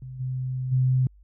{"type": "tone with level steps", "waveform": "sine", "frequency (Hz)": 128.9, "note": "C3", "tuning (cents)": -26, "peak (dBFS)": [-35, -26, -18], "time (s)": [0.02, 1.07], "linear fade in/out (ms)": 2, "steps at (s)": [0.19, 0.71], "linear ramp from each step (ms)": 20, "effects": ["added 50 Hz sine -50 dBFS peak until 1.23 s"]}